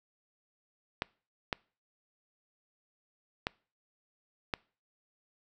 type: clicks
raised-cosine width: 0.3 ms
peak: -14 dBFS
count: 4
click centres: 1.021 / 1.528 / 3.469 / 4.538 s
effects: noise-tail reverb RT60 0.4 s tail -25 dB re dry